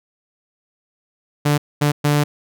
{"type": "tone bursts at uneven times", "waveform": "sawtooth", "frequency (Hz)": 146.83, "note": "D3", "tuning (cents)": 0, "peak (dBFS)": -10, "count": 3, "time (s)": [[1.45, 1.58], [1.81, 1.92], [2.04, 2.24]], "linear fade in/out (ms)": 10, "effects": []}